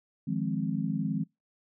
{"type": "chord", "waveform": "sine", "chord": "F minor seventh", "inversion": "third", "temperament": "equal", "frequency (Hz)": [155.56, 174.61, 207.7, 261.6], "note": ["Eb3", "F3", "Ab3", "C4"], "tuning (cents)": [0, 0, 0, 0], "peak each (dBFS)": [-33, -33, -32, -34], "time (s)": [0.27, 1.24], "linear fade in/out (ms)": 10, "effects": ["noise-tail reverb RT60 0.2 s tail -24 dB re dry"]}